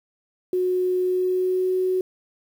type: tone with pitch glide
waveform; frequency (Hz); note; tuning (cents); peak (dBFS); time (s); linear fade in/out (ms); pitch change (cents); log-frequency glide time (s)
sine; 365.7 to 370.8; F#4 to F#4; -20 to +4; -19; 0.53-2.01; 2; +24; 1-1.74
effects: 8-bit